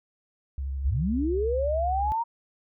sine tone with vibrato, 68 Hz, C#2, 33 cents flat, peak -28 dBFS, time 0.58-2.12 s, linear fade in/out 0 ms, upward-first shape sine, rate 13 Hz, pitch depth 37 cents each way
sine linear sweep, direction up, 46.25 to 948 Hz, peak -24 dBFS, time 0.84-2.24 s, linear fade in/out 20 ms
effects none

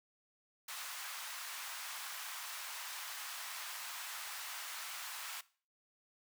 pink high-pass noise, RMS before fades -45 dBFS, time 0.68-5.41 s, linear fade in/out 5 ms, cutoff 950 Hz, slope 24 dB/octave, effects noise-tail reverb RT60 0.4 s tail -19 dB re dry

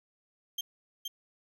35% pulse tone with echo, 3173 Hz, G7, 20 cents sharp, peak -30 dBFS, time 0.58-0.61 s, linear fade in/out 5 ms, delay 470 ms, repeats 1, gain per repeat -3 dB, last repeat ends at 1.08 s, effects none

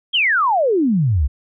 sine exponential sweep, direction down, 3322 to 61.6 Hz, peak -13 dBFS, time 0.13-1.28 s, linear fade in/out 20 ms, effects none

